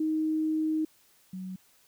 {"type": "tone pair in turn", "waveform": "sine", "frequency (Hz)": [313.3, 186.5], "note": ["D#4", "F#3"], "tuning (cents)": [12, 14], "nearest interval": "major sixth", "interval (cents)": 898, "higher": "first", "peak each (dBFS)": [-25, -35], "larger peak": "first", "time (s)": [[0, 0.85], [1.33, 1.56]], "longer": "first", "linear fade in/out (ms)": 5, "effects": ["white hiss -63 dBFS RMS until 1.87 s"]}